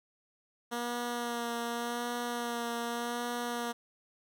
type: tone with vibrato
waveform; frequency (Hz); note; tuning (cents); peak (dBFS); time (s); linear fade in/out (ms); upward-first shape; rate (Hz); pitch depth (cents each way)
10% pulse; 237.8; A#3; +35; -25; 0.71-3.73; 20; sine; 0.86; 22
effects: none